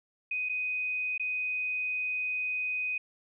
sine tone with dropouts, 2500 Hz, D#7, 8 cents sharp, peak -29 dBFS, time 0.31-2.98 s, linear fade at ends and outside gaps 5 ms, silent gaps 0.489-0.494 / 1.179-1.196 s, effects none

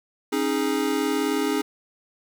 square chord, C# suspended second, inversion none, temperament equal with one note detuned, 272.1 / 311.1 / 415.3 Hz, C#4 / D#4 / G#4, -32 / 0 / 0 cents, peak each -27 dBFS, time 0.32-1.62 s, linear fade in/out 10 ms, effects 8-bit

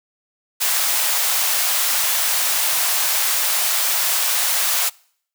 white high-pass noise, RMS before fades -19 dBFS, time 0.6-4.9 s, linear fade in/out 20 ms, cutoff 610 Hz, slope 24 dB/octave, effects noise-tail reverb RT60 0.6 s tail -25 dB re dry

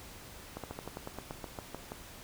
slowing click train, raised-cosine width 1 ms, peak -25 dBFS, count 13, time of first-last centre 0.57-1.919 s, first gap 67 ms, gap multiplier 1.09, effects pink hiss -50 dBFS RMS until 2.23 s

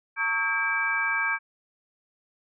sine tone cluster, 908 / 1120 / 1286 / 1609 / 2313 Hz, A#5 / C#6 / E6 / G6 / D7, -46 / +18 / -43 / +45 / -27 cents, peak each -34 / -33 / -35 / -26 / -28 dBFS, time 0.16-1.39 s, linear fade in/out 50 ms, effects none

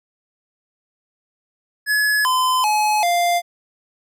square tone with pitch steps, 1698 / 1022 / 849 / 697 Hz, G#6 / C6 / G#5 / F5, +38 / -41 / +38 / -4 cents, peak -16 dBFS, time 1.86-3.42 s, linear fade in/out 50 ms, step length 390 ms, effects none

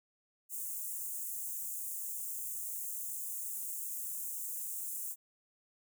white high-pass noise, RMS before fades -40 dBFS, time 0.49-5.16 s, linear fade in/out 50 ms, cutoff 6900 Hz, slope 48 dB/octave, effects none

